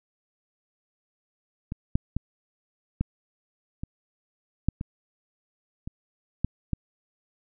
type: clicks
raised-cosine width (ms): 5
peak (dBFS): -19 / -9 / -14 / -12 / -20 / -9 / -19 / -22 / -11 / -13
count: 10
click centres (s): 1.721 / 1.955 / 2.166 / 3.01 / 3.835 / 4.686 / 4.811 / 5.875 / 6.446 / 6.733
effects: none